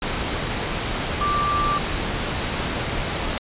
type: tone in noise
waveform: sine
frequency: 1174.7 Hz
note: D6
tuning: in tune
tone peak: -20 dBFS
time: 1.21-1.78 s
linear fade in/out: 2 ms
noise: pink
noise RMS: -25 dBFS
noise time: 0.02-3.38 s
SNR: +2 dB
effects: resampled to 8000 Hz